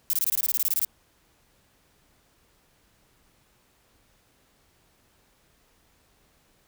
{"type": "noise bursts", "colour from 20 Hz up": "violet", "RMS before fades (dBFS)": -24, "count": 14, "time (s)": [0.1, 0.848], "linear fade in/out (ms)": 0, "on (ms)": 33, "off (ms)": 22, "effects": ["pink hiss -64 dBFS RMS until 6.67 s"]}